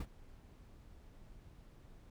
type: noise with ADSR envelope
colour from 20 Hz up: brown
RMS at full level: -38 dBFS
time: 0-2.1 s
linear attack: 4 ms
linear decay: 53 ms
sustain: -19 dB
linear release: 3 ms
effects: none